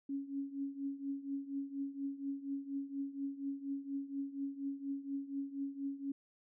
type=tone with tremolo; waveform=sine; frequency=277.2 Hz; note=C#4; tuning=in tune; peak=-34 dBFS; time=0.09-6.12 s; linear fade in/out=5 ms; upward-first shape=triangle; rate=4.2 Hz; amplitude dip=85%; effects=none